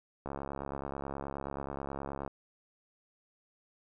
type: click train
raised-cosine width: 1 ms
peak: -24 dBFS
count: 141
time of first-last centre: 0.26-2.277 s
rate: 69.4 Hz
effects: none